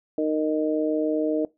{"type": "harmonic tone", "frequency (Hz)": 154.6, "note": "D#3", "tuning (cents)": -11, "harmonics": [2, 3, 4], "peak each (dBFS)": [-24, -26, -27], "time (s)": [0.18, 1.45], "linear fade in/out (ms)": 2, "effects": ["noise-tail reverb RT60 0.2 s tail -21 dB re dry"]}